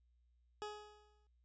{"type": "tone with exponential decay", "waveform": "20% pulse", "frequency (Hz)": 420, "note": "G#4", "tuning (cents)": 19, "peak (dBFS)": -36, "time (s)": [0.62, 1.27], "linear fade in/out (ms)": 0, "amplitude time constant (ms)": 140, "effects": ["added 60 Hz sine -70 dBFS peak until 1.44 s", "resampled to 16000 Hz"]}